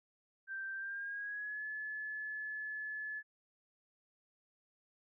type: tone with pitch glide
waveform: sine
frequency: 1568 to 1719.8 Hz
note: G6 to A6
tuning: 0 to -40 cents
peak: -39 dBFS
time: 0.47-3.23 s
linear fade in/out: 50 ms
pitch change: +160 cents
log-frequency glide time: 0.75-1.65 s
effects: none